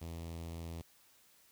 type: tone with notch filter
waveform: sawtooth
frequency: 83.2 Hz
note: E2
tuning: 17 cents sharp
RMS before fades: -44 dBFS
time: 0.01-0.82 s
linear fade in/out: 10 ms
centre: 1500 Hz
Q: 1.2
effects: white hiss -66 dBFS RMS until 1.51 s